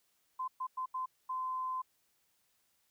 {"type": "tone bursts at uneven times", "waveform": "sine", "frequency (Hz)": 1030, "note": "C6", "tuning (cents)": -28, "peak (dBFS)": -34, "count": 5, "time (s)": [[0.39, 0.48], [0.6, 0.67], [0.77, 0.86], [0.94, 1.06], [1.29, 1.82]], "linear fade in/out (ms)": 10, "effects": ["white hiss -75 dBFS RMS until 2.9 s"]}